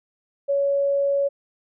sine tone, 560 Hz, C#5, 18 cents sharp, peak -18 dBFS, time 0.48-1.29 s, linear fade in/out 20 ms, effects none

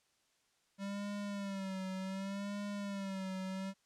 square tone with vibrato, 196 Hz, G3, in tune, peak -39 dBFS, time 0.78-3.74 s, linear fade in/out 50 ms, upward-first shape sine, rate 0.67 Hz, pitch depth 69 cents each way, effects white hiss -75 dBFS RMS until 3.85 s + low-pass 8000 Hz 12 dB/octave

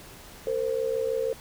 sine tone pair together, 454.8 / 521 Hz, A#4 / C5, -43 / -7 cents, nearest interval major second, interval 236 cents, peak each -27 / -28 dBFS, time 0.47-1.33 s, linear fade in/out 2 ms, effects pink hiss -47 dBFS RMS until 1.4 s

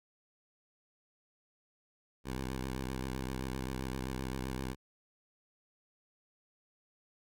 10% pulse tone with vibrato, 65 Hz, C2, 11 cents flat, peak -28 dBFS, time 2.24-4.76 s, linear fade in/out 50 ms, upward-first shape square, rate 7.7 Hz, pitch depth 46 cents each way, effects none

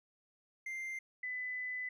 triangle / sine tone pair in turn, 2093 / 2003 Hz, C7 / B6, 0 / +24 cents, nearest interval minor second, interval 76 cents, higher first, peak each -37 / -37 dBFS, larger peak neither, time 0.66-0.99 / 1.23-1.89 s, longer second, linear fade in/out 5 ms, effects none

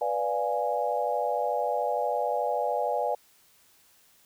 sine chord, B diminished seventh, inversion none, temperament equal, 493.9 / 587.3 / 698.5 / 830.6 Hz, B4 / D5 / F5 / Ab5, 0 / 0 / 0 / 0 cents, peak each -31 / -30 / -31 / -30 dBFS, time 0.01-3.15 s, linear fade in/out 5 ms, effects white hiss -61 dBFS RMS until 4.25 s

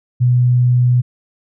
sine tone, 123.7 Hz, B2, 3 cents sharp, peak -9 dBFS, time 0.2-1.02 s, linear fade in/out 20 ms, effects none

